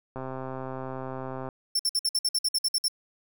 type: click train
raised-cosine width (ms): 1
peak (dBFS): -22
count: 175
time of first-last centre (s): 0.16-1.488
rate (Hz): 131
type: tone bursts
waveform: sawtooth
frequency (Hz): 5390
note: E8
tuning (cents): +38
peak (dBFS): -20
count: 12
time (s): 1.75-2.883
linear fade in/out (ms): 5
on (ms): 44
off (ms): 55
effects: none